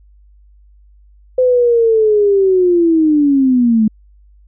sine linear sweep, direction down, 513 to 212.2 Hz, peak -8 dBFS, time 1.38-3.88 s, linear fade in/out 5 ms, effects added 50 Hz sine -43 dBFS peak until 4.47 s

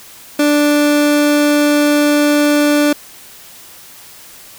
30% pulse tone, 293.7 Hz, D4, in tune, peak -7 dBFS, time 0.39-2.93 s, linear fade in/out 5 ms, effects white hiss -38 dBFS RMS until 4.58 s

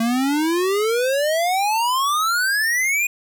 square exponential sweep, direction up, 223.8 to 2488 Hz, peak -18 dBFS, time 0-3.07 s, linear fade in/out 5 ms, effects none

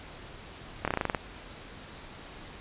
slowing click train, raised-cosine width 0.5 ms, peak -12 dBFS, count 9, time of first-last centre 0.85-1.148 s, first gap 27 ms, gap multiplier 1.09, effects pink hiss -46 dBFS RMS until 2.6 s + resampled to 8000 Hz

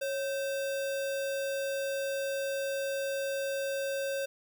sine tone with sample-and-hold, 550 Hz, C#5, 14 cents flat, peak -30 dBFS, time 0.01-4.26 s, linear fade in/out 10 ms, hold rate 2100 Hz, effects none

